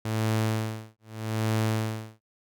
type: tone with tremolo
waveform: sawtooth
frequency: 110 Hz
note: A2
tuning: in tune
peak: -19 dBFS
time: 0.05-2.22 s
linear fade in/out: 5 ms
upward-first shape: sine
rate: 0.81 Hz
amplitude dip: 100%
effects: none